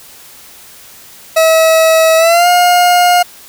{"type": "tone with pitch glide", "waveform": "40% pulse", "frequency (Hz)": [645, 711.6], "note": ["E5", "F5"], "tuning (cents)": [-38, 32], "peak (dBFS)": -5, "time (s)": [1.36, 3.23], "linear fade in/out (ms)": 10, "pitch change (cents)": 170, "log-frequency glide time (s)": [2.17, 2.48], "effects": ["white hiss -37 dBFS RMS until 3.48 s"]}